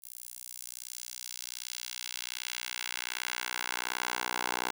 10% pulse tone with high-pass filter sweep, 61.3 Hz, B1, 12 cents flat, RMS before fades -38 dBFS, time 0.02-4.71 s, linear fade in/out 10 ms, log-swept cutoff 11000 to 770 Hz, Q 0.93, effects none

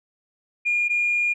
sine tone pair in turn, 2421 / 2421 Hz, D#7 / D#7, -48 / -48 cents, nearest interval unison, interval 0 cents, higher neither, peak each -18 / -18 dBFS, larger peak neither, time 0.65-0.89 / 0.89-1.34 s, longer second, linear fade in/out 20 ms, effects tanh soft clip ceiling -14 dBFS

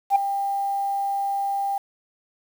sine tone with ADSR envelope, 795 Hz, G5, 24 cents sharp, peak -10 dBFS, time 0.1-1.78 s, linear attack 57 ms, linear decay 6 ms, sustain -12 dB, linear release 4 ms, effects tanh soft clip ceiling -10 dBFS + 7-bit

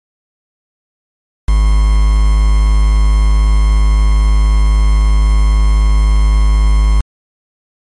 triangle tone with quantisation, 51.91 Hz, G#1, in tune, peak -4 dBFS, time 1.48-7.01 s, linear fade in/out 5 ms, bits 4, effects MP3 48 kbps

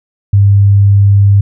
sine tone, 100 Hz, G2, 35 cents sharp, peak -3 dBFS, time 0.33-1.41 s, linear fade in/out 5 ms, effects none

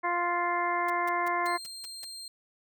harmonic tone, 349.2 Hz, F4, in tune, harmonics 1 / 2 / 3 / 4 / 5 / 6, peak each -36 / -32 / -29 / -40 / -36 / -35 dBFS, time 0.03-1.58 s, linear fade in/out 20 ms
white noise bursts, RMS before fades -45 dBFS, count 7, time 0.88-2.047 s, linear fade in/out 5 ms, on 21 ms, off 170 ms
30% pulse tone, 4186 Hz, C8, in tune, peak -37 dBFS, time 1.46-2.28 s, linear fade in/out 2 ms
effects none

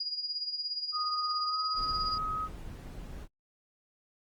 sine tone with tremolo, 4874 Hz, D#8, 37 cents flat, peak -30 dBFS, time 0-2.18 s, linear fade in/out 5 ms, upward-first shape sine, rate 17 Hz, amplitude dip 65%
sine tone with pitch glide, 1240 to 1265.3 Hz, D#6 to D#6, -6 to +29 cents, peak -31 dBFS, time 0.92-2.49 s, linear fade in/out 50 ms, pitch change +35 cents, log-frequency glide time 1.47-1.57 s
brown noise, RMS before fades -42 dBFS, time 1.74-3.28 s, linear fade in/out 50 ms
effects Opus 24 kbps

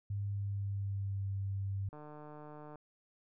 sine tone with pitch glide, 100.8 to 97.99 Hz, G2 to G2, +49 to 0 cents, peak -34 dBFS, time 0.1-1.89 s, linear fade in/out 5 ms, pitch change -49 cents, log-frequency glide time 0.23-1.28 s
click train, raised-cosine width 1 ms, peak -37 dBFS, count 125, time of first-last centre 1.93-2.757 s, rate 150 Hz
effects none

